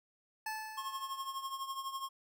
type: tone with exponential decay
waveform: 25% pulse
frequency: 870 Hz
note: A5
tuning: 20 cents flat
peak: -32 dBFS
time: 0.46-1.61 s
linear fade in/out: 5 ms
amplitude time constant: 250 ms
type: tone with tremolo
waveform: square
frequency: 1078 Hz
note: C#6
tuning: 49 cents flat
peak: -36 dBFS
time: 0.77-2.09 s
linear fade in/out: 10 ms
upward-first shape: triangle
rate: 12 Hz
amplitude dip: 75%
effects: none